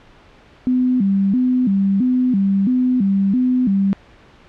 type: tone with vibrato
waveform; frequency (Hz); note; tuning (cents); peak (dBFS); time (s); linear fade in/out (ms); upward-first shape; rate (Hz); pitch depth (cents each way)
sine; 222.5; A3; +20; -13; 0.67-3.93; 0; square; 1.5; 220
effects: pink hiss -47 dBFS RMS until 4.48 s + low-pass 3000 Hz 12 dB/octave